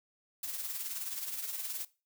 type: noise with tremolo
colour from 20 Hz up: blue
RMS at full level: -36 dBFS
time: 0.43-1.85 s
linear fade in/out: 5 ms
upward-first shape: triangle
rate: 19 Hz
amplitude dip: 60%
effects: noise-tail reverb RT60 0.3 s tail -19 dB re dry